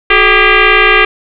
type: tone with frequency modulation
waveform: sine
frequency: 369.9 Hz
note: F#4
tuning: in tune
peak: -4 dBFS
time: 0.1-1.05 s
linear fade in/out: 5 ms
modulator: 399 Hz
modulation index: 6.5
effects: none